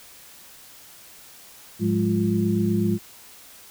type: tone cluster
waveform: sine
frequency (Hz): 106.6 / 178.8 / 206.9 / 348.3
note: G#2 / F3 / G#3 / F4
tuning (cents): +46 / +41 / -6 / -5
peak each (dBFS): -26 / -26 / -22 / -26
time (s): 1.79-2.99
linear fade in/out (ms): 50
effects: white hiss -47 dBFS RMS until 3.7 s